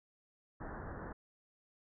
pink low-pass noise, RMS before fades -45 dBFS, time 0.6-1.13 s, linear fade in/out 10 ms, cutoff 1800 Hz, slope 96 dB/octave, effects none

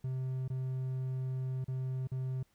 triangle tone with dropouts, 130 Hz, C3, 11 cents flat, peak -31 dBFS, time 0.04-2.43 s, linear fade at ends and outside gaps 5 ms, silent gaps 0.48-0.5 / 1.644-1.681 / 2.073-2.116 s, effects pink hiss -73 dBFS RMS until 2.54 s

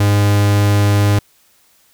45% pulse tone, 102.2 Hz, G#2, 27 cents flat, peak -10 dBFS, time 0-1.19 s, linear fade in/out 5 ms, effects white hiss -54 dBFS RMS until 1.93 s

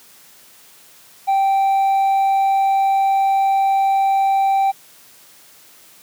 sine tone with hard clipping, 781 Hz, G5, 7 cents flat, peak -14 dBFS, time 1.27-4.72 s, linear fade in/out 20 ms, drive 2 dB, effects white hiss -47 dBFS RMS until 6.02 s + high-pass 100 Hz 12 dB/octave

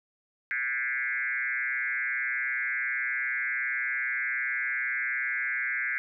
sine tone with frequency modulation, 1864.7 Hz, A#6, in tune, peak -27 dBFS, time 0.51-5.98 s, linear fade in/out 0 ms, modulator 128 Hz, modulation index 2.8, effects none

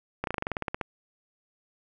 slowing click train, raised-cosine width 0.5 ms, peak -14 dBFS, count 13, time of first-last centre 0.24-0.812 s, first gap 32 ms, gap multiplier 1.07, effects none

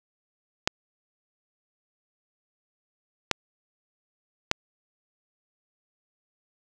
clicks, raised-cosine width 0.2 ms, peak -3 dBFS, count 3, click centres 0.675 / 3.313 / 4.514 s, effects none

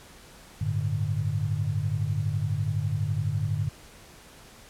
sine chord, G suspended second, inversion none, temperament equal with one note detuned, 98 / 110 / 147.51 Hz, G2 / A2 / D3, 0 / 0 / +8 cents, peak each -29 dBFS, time 0.61-3.69 s, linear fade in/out 5 ms, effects pink hiss -50 dBFS RMS until 4.69 s + low-pass 12000 Hz 12 dB/octave

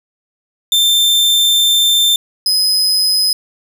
40% pulse tone pair in turn, 3573 / 5046 Hz, A7 / D#8, +26 / +23 cents, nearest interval tritone, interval 597 cents, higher second, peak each -8 / -10 dBFS, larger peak first, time 0.72-2.16 / 2.46-3.33 s, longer first, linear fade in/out 2 ms, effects none

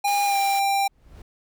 square tone with pitch glide, 810 to 791.5 Hz, G#5 to G5, -43 to +17 cents, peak -20 dBFS, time 0.04-0.88 s, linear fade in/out 10 ms, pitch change -40 cents, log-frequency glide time 0.25-0.37 s
white high-pass noise, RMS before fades -36 dBFS, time 0.07-0.6 s, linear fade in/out 10 ms, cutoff 300 Hz, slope 96 dB/octave
brown noise with exponential growth, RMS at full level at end -40 dBFS, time 0.71-1.22 s, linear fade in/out 5 ms, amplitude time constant 110 ms
effects none

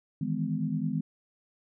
sine chord, E major seventh, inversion third, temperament equal with one note detuned, 155.56 / 164.81 / 207.7 / 251.8 Hz, D#3 / E3 / G#3 / B3, 0 / 0 / 0 / +34 cents, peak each -33 dBFS, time 0.21-1.01 s, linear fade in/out 5 ms, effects none

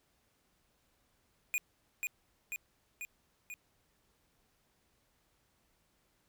square tone with echo, 2457 Hz, D#7, 22 cents flat, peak -31 dBFS, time 1.54-1.58 s, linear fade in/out 0 ms, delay 490 ms, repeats 4, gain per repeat -3 dB, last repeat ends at 3.54 s, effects pink hiss -74 dBFS RMS until 6.28 s

